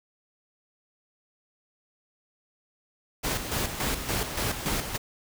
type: noise with tremolo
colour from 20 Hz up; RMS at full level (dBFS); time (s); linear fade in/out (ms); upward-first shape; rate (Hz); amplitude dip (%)
pink; -28; 3.23-4.98; 20; square; 3.5; 55
effects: none